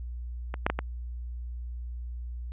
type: clicks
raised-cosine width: 0.5 ms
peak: -19 / -8 / -11 / -14 dBFS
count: 4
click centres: 0.541 / 0.665 / 0.7 / 0.79 s
effects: added 60 Hz sine -34 dBFS peak until 2.52 s + resampled to 8000 Hz